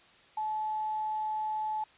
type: tone with quantisation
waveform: sine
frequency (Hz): 862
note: A5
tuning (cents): -36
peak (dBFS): -30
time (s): 0.37-1.84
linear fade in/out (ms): 5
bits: 9
effects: white hiss -59 dBFS RMS until 1.97 s + resampled to 8000 Hz